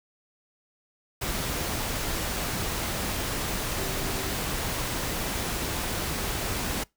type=tone in noise; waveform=sine; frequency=385.3 Hz; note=G4; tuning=30 cents flat; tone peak=-39 dBFS; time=3.76-4.3 s; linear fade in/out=10 ms; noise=pink; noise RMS=-30 dBFS; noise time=1.21-6.84 s; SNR=-12 dB; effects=noise-tail reverb RT60 0.2 s tail -24 dB re dry